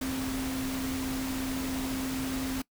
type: tone in noise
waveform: sine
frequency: 263.2 Hz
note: C4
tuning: 10 cents sharp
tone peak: -31 dBFS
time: 0.01-2.62 s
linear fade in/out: 5 ms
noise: pink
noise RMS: -37 dBFS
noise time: 0.01-2.62 s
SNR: +3 dB
effects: noise-tail reverb RT60 0.1 s tail -21 dB re dry